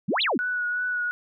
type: exponential two-way sweep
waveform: sine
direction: up then down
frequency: 146.83 to 4384 to 188.7 Hz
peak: -21 dBFS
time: 0.08-0.38 s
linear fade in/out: 10 ms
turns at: 0.22 s
type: tone with vibrato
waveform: sine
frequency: 1469 Hz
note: F#6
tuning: 13 cents flat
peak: -24 dBFS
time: 0.39-1.11 s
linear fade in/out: 0 ms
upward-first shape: triangle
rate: 2.7 Hz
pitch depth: 25 cents each way
effects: none